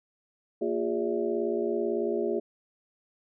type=tone cluster; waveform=sine; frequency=231.6 / 350.5 / 408.6 / 579 / 662 Hz; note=A#3 / F4 / G#4 / D5 / E5; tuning=-11 / +6 / -28 / -25 / +7 cents; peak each=-35 / -30 / -29 / -36 / -38 dBFS; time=0.61-2.4 s; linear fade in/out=10 ms; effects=none